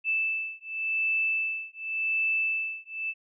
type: beating tone pair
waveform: sine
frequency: 2637 / 2637.89 Hz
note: E7 / E7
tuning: 0 / +1 cents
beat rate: 0.89 Hz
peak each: -29 dBFS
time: 0.04-3.14 s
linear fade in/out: 50 ms
effects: none